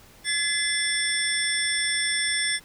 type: tone cluster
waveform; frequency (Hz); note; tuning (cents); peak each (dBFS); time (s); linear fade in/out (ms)
sine; 1707 / 2045 / 3468 / 5380 / 8710; G#6 / C7 / A7 / E8 / C#9; +47 / -40 / -26 / +34 / -31; -29; 0.24-2.6; 50
effects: pink hiss -52 dBFS RMS until 2.64 s